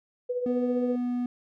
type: tone with tremolo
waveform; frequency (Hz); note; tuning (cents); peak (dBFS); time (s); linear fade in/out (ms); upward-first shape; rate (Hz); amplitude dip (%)
sine; 493.9; B4; 0; -24; 0.29-0.96; 10; triangle; 15; 65
type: tone with pitch glide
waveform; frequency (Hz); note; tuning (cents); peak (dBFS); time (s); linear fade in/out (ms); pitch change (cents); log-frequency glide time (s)
triangle; 246.9 to 245.3; B3 to B3; 0 to -12; -24; 0.46-1.26; 2; -12; 0.84-1.07
effects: none